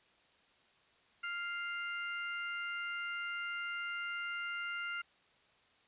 harmonic tone, 698.5 Hz, F5, in tune, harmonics 2 / 3 / 4, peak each -39 / -43 / -45 dBFS, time 1.23-5.02 s, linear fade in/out 10 ms, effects white hiss -68 dBFS RMS until 5.87 s + resampled to 8000 Hz

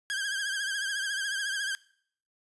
sawtooth tone with vibrato, 1607 Hz, G6, 43 cents sharp, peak -26 dBFS, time 0.1-1.75 s, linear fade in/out 0 ms, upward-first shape triangle, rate 14 Hz, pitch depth 84 cents each way, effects noise-tail reverb RT60 0.6 s tail -21 dB re dry + resampled to 24000 Hz

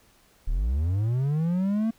triangle linear sweep, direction up, 30.87 to 228.7 Hz, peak -20 dBFS, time 0.47-1.91 s, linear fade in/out 10 ms, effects pink hiss -60 dBFS RMS until 1.98 s

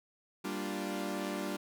sawtooth chord, G minor seventh, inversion none, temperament equal, 196 / 233.1 / 293.7 / 349.2 Hz, G3 / Bb3 / D4 / F4, 0 / 0 / 0 / 0 cents, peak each -35 / -40 / -36 / -37 dBFS, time 0.44-1.57 s, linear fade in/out 10 ms, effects none

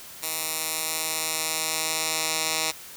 10% pulse tone with band-pass filter sweep, 158.9 Hz, D#3, 37 cents sharp, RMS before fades -28 dBFS, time 0.22-2.72 s, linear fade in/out 20 ms, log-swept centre 12000 to 6500 Hz, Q 0.76, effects white hiss -43 dBFS RMS until 2.96 s

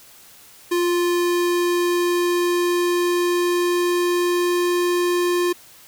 square tone with pitch glide, 350 to 352.6 Hz, F4 to F4, +4 to +17 cents, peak -18 dBFS, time 0.71-5.53 s, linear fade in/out 10 ms, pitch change +13 cents, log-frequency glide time 1.06-4.84 s, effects white hiss -47 dBFS RMS until 5.87 s

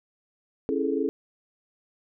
sine chord, A major seventh, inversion first, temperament equal with one note detuned, 273.2 / 329.6 / 415.3 / 440 Hz, C#4 / E4 / G#4 / A4, -25 / 0 / 0 / 0 cents, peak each -28 / -30 / -29 / -29 dBFS, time 0.69-1.09 s, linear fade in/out 0 ms, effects none

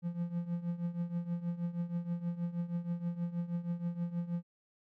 triangle tone with tremolo, 172.5 Hz, F3, 21 cents flat, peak -28 dBFS, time 0.02-4.43 s, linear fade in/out 50 ms, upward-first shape triangle, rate 6.3 Hz, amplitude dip 85%, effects none

